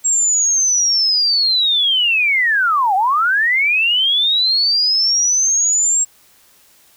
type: linear two-way sweep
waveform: sine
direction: down then up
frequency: 7600 to 732 to 7600 Hz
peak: -12 dBFS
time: 0.04-6.05 s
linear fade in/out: 20 ms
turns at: 2.95 s
effects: white hiss -51 dBFS RMS until 6.96 s